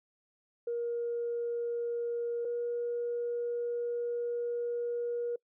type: tone pair in turn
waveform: sine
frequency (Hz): 472.6 / 477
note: A#4 / A#4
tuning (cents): +24 / +40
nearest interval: unison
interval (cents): 16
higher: second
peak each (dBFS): -30 / -30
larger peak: neither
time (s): 0.67-2.45 / 2.45-5.36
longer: second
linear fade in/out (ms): 5
effects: noise-tail reverb RT60 0.1 s tail -25 dB re dry + tanh soft clip ceiling -26 dBFS